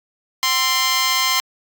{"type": "tone with amplitude modulation", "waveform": "10% pulse", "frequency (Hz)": 1045, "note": "C6", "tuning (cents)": -2, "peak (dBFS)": -4, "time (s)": [0.43, 1.4], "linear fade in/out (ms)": 0, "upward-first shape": "sine", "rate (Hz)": 285, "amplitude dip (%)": 70, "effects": ["AAC 64 kbps"]}